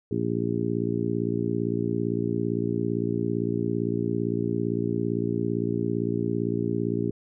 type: harmonic tone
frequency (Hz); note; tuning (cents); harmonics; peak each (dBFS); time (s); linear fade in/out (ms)
57.7; A#1; -17; 2 / 3 / 4 / 5 / 6 / 7; -31 / -31 / -31 / -31 / -31 / -31; 0.11-7.11; 5
effects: none